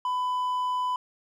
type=tone with hard clipping; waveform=sine; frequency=1000 Hz; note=B5; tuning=21 cents sharp; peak=-26 dBFS; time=0.05-0.96 s; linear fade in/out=2 ms; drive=3 dB; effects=none